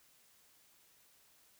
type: silence
effects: white hiss -67 dBFS RMS until 1.59 s